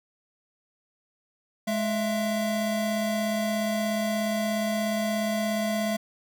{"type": "tone pair together", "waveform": "square", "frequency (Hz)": [210.9, 669.6], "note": ["G#3", "E5"], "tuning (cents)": [27, 27], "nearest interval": "octave + minor sixth", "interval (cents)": 2000, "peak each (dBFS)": [-28, -29], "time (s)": [1.67, 5.97], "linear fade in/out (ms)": 10, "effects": []}